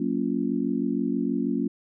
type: chord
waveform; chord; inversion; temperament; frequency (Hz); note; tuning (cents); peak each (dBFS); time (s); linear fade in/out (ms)
sine; Gb major seventh; none; just; 185 / 231.2 / 277.5 / 346.9; Gb3 / Bb3 / Db4 / F4; 0 / -14 / +2 / -12; -31 / -27 / -27 / -32; 0-1.68; 5
effects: none